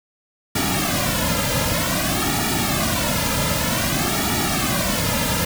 pink noise with flanger, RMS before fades -21 dBFS, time 0.55-5.45 s, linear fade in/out 5 ms, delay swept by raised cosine 1.9 to 2.7 ms, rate 0.53 Hz, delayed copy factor -0.95, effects none

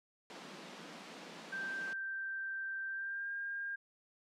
pink high-pass noise, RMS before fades -49 dBFS, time 0.3-1.93 s, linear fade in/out 0 ms, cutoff 160 Hz, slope 96 dB/octave
sine tone with pitch glide, 1568 to 1608.4 Hz, G6 to G6, 0 to +44 cents, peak -37 dBFS, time 1.52-3.76 s, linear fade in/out 10 ms, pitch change +44 cents, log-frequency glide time 2.88-3.31 s
effects low-pass 5000 Hz 12 dB/octave + MP3 96 kbps

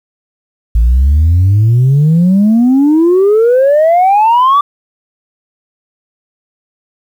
sine exponential sweep, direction up, 54 to 1174.7 Hz, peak -3 dBFS, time 0.75-4.61 s, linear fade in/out 5 ms, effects tanh soft clip ceiling -3 dBFS + 7-bit

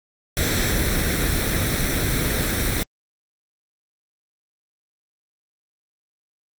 pink noise with comb filter, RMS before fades -21 dBFS, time 0.37-2.83 s, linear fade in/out 0 ms, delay 0.52 ms, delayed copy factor +0.6, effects Opus 48 kbps

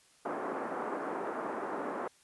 pink band-pass noise, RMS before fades -37 dBFS, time 0.25-2.08 s, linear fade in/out 5 ms, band 270 to 1400 Hz, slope 24 dB/octave, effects white hiss -64 dBFS RMS until 2.23 s + resampled to 24000 Hz

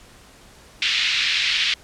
pink band-pass noise, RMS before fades -21 dBFS, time 0.82-1.74 s, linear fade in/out 2 ms, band 2200 to 4200 Hz, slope 24 dB/octave, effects pink hiss -48 dBFS RMS until 1.83 s + low-pass 10000 Hz 12 dB/octave

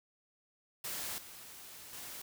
white noise with level steps, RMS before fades -40 / -51 / -46 dBFS, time 0.84-2.22 s, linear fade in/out 5 ms, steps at 1.18 / 1.93 s, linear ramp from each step 2 ms, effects none

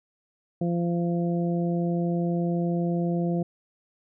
harmonic tone, 172.1 Hz, F3, 25 cents flat, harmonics 1 / 2 / 3 / 4, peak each -24 / -30 / -34 / -36 dBFS, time 0.61-3.43 s, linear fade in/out 5 ms, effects none

